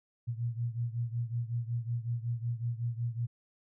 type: beating tone pair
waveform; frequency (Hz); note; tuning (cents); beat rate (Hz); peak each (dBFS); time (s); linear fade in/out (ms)
sine; 116.54 / 121.94; A#2 / B2; 0 / -22; 5.4; -33 / -36; 0.27-3.27; 20
effects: none